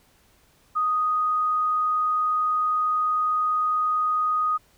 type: tone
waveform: sine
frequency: 1244.5 Hz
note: D#6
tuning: in tune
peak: -20 dBFS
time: 0.75-4.58 s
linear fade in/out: 20 ms
effects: pink hiss -60 dBFS RMS until 4.77 s